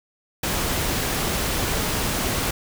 pink noise, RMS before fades -24 dBFS, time 0.43-2.51 s, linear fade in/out 5 ms, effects none

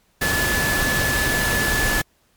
sine tone in noise, 1726 Hz, A6, 34 cents flat, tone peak -21 dBFS, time 0.21-2.02 s, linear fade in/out 10 ms, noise pink, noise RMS -22 dBFS, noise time 0.21-2.02 s, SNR -2 dB, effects pink hiss -62 dBFS RMS until 2.36 s + MP3 96 kbps

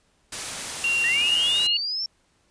white noise, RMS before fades -31 dBFS, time 0.32-1.67 s, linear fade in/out 5 ms
sine tone with pitch glide, 2761 to 2853 Hz, F7 to F7, -20 to +36 cents, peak -20 dBFS, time 0.84-1.77 s, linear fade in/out 2 ms, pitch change +56 cents, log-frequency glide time 1.13-1.22 s
sine linear sweep, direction up, 1802 to 5500 Hz, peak -25 dBFS, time 1.04-2.06 s, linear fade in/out 2 ms
effects pink hiss -65 dBFS RMS until 2.5 s + resampled to 22050 Hz

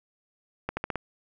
accelerating click train, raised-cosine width 0.5 ms, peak -14 dBFS, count 5, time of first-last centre 0.69-0.957 s, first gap 80 ms, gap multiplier 0.88, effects none

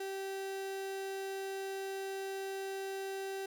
35% pulse tone, 387.9 Hz, G4, 18 cents flat, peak -36 dBFS, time 0-3.46 s, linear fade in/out 5 ms, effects none

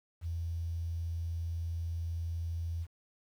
sine tone, 83.7 Hz, E2, 27 cents sharp, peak -33 dBFS, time 0.21-2.87 s, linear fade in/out 50 ms, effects 10-bit

